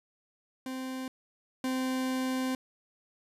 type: tone pair in turn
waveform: 40% pulse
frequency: 260 / 259 Hz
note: C4 / C4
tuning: -11 / -17 cents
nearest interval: unison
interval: 6 cents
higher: first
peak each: -34 / -28 dBFS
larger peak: second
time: 0.66-1.08 / 1.64-2.55 s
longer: second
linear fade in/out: 2 ms
effects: resampled to 32000 Hz